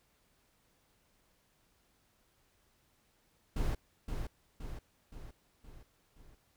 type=noise with echo; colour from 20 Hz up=brown; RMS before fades=-32 dBFS; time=3.56-3.75 s; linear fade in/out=5 ms; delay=520 ms; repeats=5; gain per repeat=-5 dB; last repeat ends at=6.35 s; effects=pink hiss -72 dBFS RMS until 6.56 s